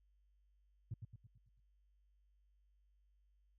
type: tone with echo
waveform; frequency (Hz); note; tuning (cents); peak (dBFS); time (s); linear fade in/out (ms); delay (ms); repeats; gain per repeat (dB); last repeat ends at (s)
sine; 110.3; A2; +5; -38; 0.91-0.94; 5; 110; 6; -6; 1.6
effects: tanh soft clip ceiling -37 dBFS + added 50 Hz sine -70 dBFS peak until 3.58 s